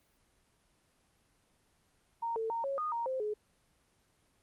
sine tone with pitch steps, 926 / 447.3 / 922 / 550 / 1231 / 933 / 522 / 422.6 Hz, A#5 / A4 / A#5 / C#5 / D#6 / A#5 / C5 / G#4, -12 / +28 / -19 / -14 / -19 / +1 / -4 / +30 cents, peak -32 dBFS, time 2.22-3.34 s, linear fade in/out 10 ms, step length 140 ms, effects pink hiss -71 dBFS RMS until 4.42 s + Opus 24 kbps

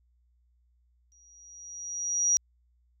sine tone with exponential growth, 5760 Hz, F#8, 47 cents flat, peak -19 dBFS, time 1.12-2.37 s, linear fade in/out 0 ms, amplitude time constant 270 ms, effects added 60 Hz sine -64 dBFS peak until 3 s

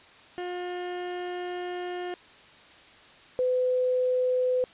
30% pulse / sine tone pair in turn, 357.2 / 505.2 Hz, F4 / B4, +39 / +39 cents, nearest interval tritone, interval 600 cents, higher second, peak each -29 / -22 dBFS, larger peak second, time 0.38-2.14 / 3.39-4.64 s, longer first, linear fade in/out 0 ms, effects white hiss -52 dBFS RMS until 4.73 s + resampled to 8000 Hz

